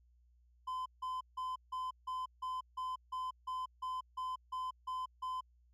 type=tone bursts; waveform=triangle; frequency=1022 Hz; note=C6; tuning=41 cents flat; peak=-35 dBFS; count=14; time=0.67-5.41 s; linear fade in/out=10 ms; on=190 ms; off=160 ms; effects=added 60 Hz sine -65 dBFS peak until 5.73 s